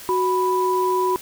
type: tone pair together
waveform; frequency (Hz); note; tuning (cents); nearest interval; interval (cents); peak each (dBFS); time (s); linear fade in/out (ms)
sine; 370 / 987.8; F#4 / B5; 0 / 0; octave + perfect fourth; 1700; -20; 0.09-1.16; 0
effects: white hiss -39 dBFS RMS until 1.21 s